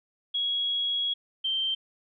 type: tone pair in turn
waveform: sine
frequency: 3322 / 3135 Hz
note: G#7 / G7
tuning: 0 / -1 cents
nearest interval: minor second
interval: 101 cents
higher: first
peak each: -25 dBFS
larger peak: neither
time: 0.34-1.14 / 1.44-1.75 s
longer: first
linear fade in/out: 10 ms
effects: none